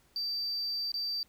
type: tone with dropouts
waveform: triangle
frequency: 4659 Hz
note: D8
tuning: 15 cents flat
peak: -29 dBFS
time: 0.16-1.23 s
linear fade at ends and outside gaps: 1 ms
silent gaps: 0.918-0.941 s
effects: tanh soft clip ceiling -27 dBFS + pink hiss -66 dBFS RMS until 1.28 s